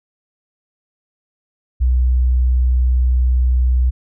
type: tone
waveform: sine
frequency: 62.5 Hz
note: B1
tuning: 21 cents sharp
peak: -11 dBFS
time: 1.8-3.91 s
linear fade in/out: 20 ms
effects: none